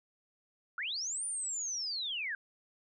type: linear two-way sweep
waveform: sine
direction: up then down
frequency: 1318.5 to 9397 to 1536 Hz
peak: -34 dBFS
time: 0.78-2.35 s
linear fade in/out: 2 ms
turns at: 1.25 s
effects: none